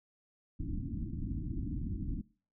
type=low-pass noise; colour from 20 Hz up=pink; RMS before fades=-37 dBFS; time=0.59-2.22 s; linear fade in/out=10 ms; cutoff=320 Hz; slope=96 dB/octave; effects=noise-tail reverb RT60 0.4 s tail -21 dB re dry